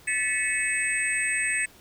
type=tone cluster; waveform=sine; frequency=1746 / 1964 / 2208 / 2583 / 8230 Hz; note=A6 / B6 / C#7 / E7 / C9; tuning=-14 / -10 / -7 / -36 / -30 cents; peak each=-30 dBFS; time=0.07-1.66 s; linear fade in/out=10 ms; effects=pink hiss -53 dBFS RMS until 1.8 s